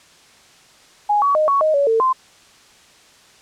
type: tone with pitch steps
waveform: sine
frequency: 830 / 1129 / 617 / 1115 / 623 / 565 / 450.3 / 1039 Hz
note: G#5 / C#6 / D#5 / C#6 / D#5 / C#5 / A4 / C6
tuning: -1 / +31 / -15 / +10 / +2 / +33 / +40 / -12 cents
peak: -13 dBFS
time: 1.09-2.13 s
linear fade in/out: 10 ms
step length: 130 ms
effects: white hiss -49 dBFS RMS until 3.41 s + low-pass 7000 Hz 12 dB/octave